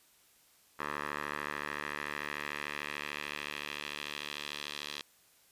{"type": "tone with band-pass filter sweep", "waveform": "10% pulse", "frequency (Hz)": 73.5, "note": "D2", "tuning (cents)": 2, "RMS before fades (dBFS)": -40, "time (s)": [0.79, 5.02], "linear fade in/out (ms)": 5, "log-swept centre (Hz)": [1400, 3700], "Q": 1.8, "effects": ["white hiss -65 dBFS RMS until 5.51 s", "resampled to 32000 Hz"]}